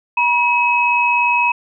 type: tone pair together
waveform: sine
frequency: 964.1 / 2559 Hz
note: B5 / D#7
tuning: -42 / +48 cents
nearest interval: octave + perfect fourth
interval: 1690 cents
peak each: -15 dBFS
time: 0.17-1.52 s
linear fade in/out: 5 ms
effects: none